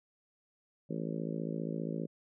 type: harmonic tone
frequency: 55 Hz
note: A1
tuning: in tune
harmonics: 3 / 4 / 5 / 6 / 7 / 8 / 9 / 10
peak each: -38 / -40 / -42 / -44 / -45 / -46 / -47 / -48 dBFS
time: 0.89-2.07 s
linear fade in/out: 20 ms
effects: none